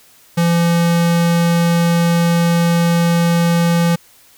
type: tone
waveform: square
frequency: 170 Hz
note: F3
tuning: 46 cents flat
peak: -12 dBFS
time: 0.37-3.96 s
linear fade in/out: 10 ms
effects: white hiss -48 dBFS RMS until 4.37 s